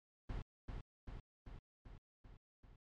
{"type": "noise with echo", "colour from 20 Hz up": "brown", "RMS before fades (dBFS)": -43, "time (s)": [0.29, 0.42], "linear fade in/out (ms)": 5, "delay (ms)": 390, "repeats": 6, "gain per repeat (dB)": -3, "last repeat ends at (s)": 2.76, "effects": ["low-pass 4000 Hz 12 dB/octave", "MP3 64 kbps"]}